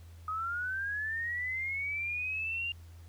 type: linear sweep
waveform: sine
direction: up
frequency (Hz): 1249 to 2805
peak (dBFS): -32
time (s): 0.28-2.72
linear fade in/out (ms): 2
effects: added 84 Hz sine -48 dBFS peak until 3.08 s + pink hiss -63 dBFS RMS until 3.08 s